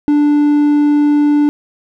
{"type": "tone", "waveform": "triangle", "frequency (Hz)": 293.7, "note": "D4", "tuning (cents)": 0, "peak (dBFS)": -6, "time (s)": [0.08, 1.49], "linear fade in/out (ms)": 0, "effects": []}